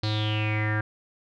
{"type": "tone with low-pass filter sweep", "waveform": "square", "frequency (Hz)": 107.2, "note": "A2", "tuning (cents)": -45, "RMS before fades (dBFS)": -26, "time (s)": [0.03, 0.81], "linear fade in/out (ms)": 5, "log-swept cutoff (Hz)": [4300, 1600], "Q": 8.4, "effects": []}